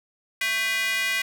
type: tone with high-pass filter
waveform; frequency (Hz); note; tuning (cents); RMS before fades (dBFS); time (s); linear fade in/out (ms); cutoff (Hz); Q
square; 222.2; A3; +17; -25; 0.41-1.22; 5; 2100; 3.6
effects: none